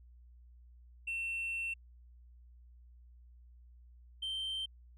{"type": "tone pair in turn", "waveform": "sine", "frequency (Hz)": [2700, 3125], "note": ["E7", "G7"], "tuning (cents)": [41, -6], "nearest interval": "minor third", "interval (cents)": 253, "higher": "second", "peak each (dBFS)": [-32, -33], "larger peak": "first", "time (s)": [[1.07, 1.74], [4.22, 4.66]], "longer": "first", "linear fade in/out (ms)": 10, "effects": ["tanh soft clip ceiling -34 dBFS", "added 60 Hz sine -55 dBFS peak until 4.97 s"]}